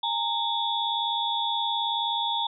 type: tone cluster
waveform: sine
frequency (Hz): 821 / 920 / 3440 / 3678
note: G#5 / A#5 / A7 / A#7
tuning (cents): -20 / -23 / -40 / -24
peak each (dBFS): -33 / -28 / -29 / -33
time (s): 0.03-2.47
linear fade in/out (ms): 5
effects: none